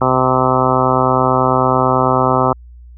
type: harmonic tone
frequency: 129.1 Hz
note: C3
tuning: 23 cents flat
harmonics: 1 / 2 / 3 / 4 / 5 / 6 / 7 / 8 / 9 / 10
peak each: -20 / -20 / -20 / -20 / -20 / -20 / -20 / -20 / -20 / -20 dBFS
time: 0.01-2.53 s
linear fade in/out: 5 ms
effects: added 60 Hz sine -35 dBFS peak until 2.97 s